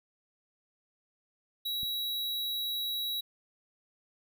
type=tone; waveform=square; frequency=3879 Hz; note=B7; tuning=32 cents flat; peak=-32 dBFS; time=1.65-3.21 s; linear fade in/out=10 ms
type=click; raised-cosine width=5 ms; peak=-34 dBFS; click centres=1.832 s
effects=none